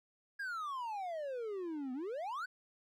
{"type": "exponential two-way sweep", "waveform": "triangle", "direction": "down then up", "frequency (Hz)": [1661.2, 246.9, 1561], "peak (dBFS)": -36, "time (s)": [0.39, 2.46], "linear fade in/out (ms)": 10, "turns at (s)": 1.93, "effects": []}